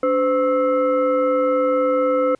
sine tone with frequency modulation, 512 Hz, C5, 38 cents flat, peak -15 dBFS, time 0.03-2.35 s, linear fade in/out 2 ms, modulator 800 Hz, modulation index 0.8, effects pink hiss -60 dBFS RMS until 2.39 s + resampled to 22050 Hz

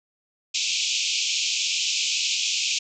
pink band-pass noise, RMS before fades -25 dBFS, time 0.54-2.79 s, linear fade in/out 10 ms, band 2400 to 7300 Hz, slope 96 dB/octave, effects none

